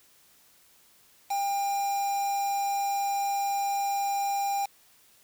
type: tone with quantisation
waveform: triangle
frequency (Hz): 799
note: G5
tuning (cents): +33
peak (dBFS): -24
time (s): 1.3-4.66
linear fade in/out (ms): 10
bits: 6
effects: white hiss -60 dBFS RMS until 5.23 s